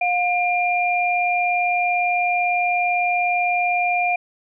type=tone pair together; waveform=sine; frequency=711.7 / 2394 Hz; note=F5 / D7; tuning=+33 / +33 cents; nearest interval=octave + major sixth; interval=2100 cents; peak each=-19 / -21 dBFS; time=0.01-4.16 s; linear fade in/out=5 ms; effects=none